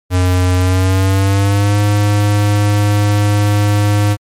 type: tone with pitch glide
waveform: square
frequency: 90.9 to 103.22 Hz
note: F#2 to G#2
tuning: -30 to -10 cents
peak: -10 dBFS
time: 0.1-4.17 s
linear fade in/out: 50 ms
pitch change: +220 cents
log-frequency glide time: 0.57-1.79 s
effects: MP3 64 kbps